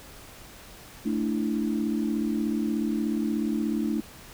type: chord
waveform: sine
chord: A suspended fourth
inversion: none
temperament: just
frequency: 220 / 293.3 / 330 Hz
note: A3 / D4 / E4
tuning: 0 / -2 / +2 cents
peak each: -27 / -29 / -31 dBFS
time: 1.05-4.01 s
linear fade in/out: 10 ms
effects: pink hiss -47 dBFS RMS until 4.33 s